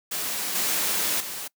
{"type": "noise with level steps", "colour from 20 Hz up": "white", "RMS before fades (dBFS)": [-29, -25, -34], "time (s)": [0.11, 1.48], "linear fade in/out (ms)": 10, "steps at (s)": [0.55, 1.2], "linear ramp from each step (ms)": 5, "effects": ["noise-tail reverb RT60 0.1 s tail -24 dB re dry", "high-pass 150 Hz 12 dB/octave"]}